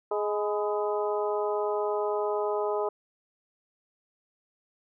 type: harmonic tone with a mistuned harmonic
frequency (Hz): 208.9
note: G#3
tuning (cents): +10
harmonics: 2 / 3 / 4 / 5 / 6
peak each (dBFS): -28 / -32 / -34 / -36 / -38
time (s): 0.11-2.89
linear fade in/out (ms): 5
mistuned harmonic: 5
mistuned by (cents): -61
effects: none